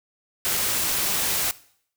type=noise; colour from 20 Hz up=white; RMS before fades=-24 dBFS; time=0.45-1.51 s; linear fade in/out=0 ms; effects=noise-tail reverb RT60 0.6 s tail -19 dB re dry